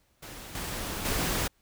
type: noise with level steps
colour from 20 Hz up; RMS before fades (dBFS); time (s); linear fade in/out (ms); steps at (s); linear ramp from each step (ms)
pink; -43 / -35 / -29; 0.22-1.48; 10; 0.55 / 1.05; 2
effects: pink hiss -69 dBFS RMS until 1.61 s